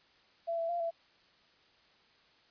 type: tone with pitch steps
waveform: sine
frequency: 672 / 665 / 691 / 669 Hz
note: E5 / E5 / F5 / E5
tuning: +33 / +15 / -19 / +25 cents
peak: -31 dBFS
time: 0.47-0.91 s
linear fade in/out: 20 ms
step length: 110 ms
effects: white hiss -65 dBFS RMS until 2.5 s + resampled to 11025 Hz